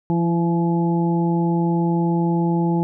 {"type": "harmonic tone with a mistuned harmonic", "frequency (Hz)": 170, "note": "F3", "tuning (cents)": -46, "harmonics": [1, 2, 3, 4, 5], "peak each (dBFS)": [-18, -22, -34, -35, -27], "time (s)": [0.1, 2.83], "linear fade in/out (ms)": 0, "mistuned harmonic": 2, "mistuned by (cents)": -17, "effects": []}